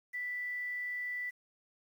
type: tone with quantisation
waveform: sine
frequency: 1975.5 Hz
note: B6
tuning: in tune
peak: -35 dBFS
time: 0.13-1.31 s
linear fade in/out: 20 ms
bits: 10
effects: none